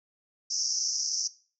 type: band-pass noise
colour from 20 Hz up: white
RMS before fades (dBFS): -30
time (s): 0.5-1.28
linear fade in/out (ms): 10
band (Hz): 5200 to 6100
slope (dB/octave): 96
effects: noise-tail reverb RT60 0.4 s tail -18 dB re dry